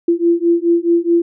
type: beating tone pair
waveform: sine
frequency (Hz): 338.3 / 343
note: E4 / F4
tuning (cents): +45 / -31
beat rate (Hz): 4.7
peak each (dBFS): -14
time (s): 0.08-1.22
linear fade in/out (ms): 5
effects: none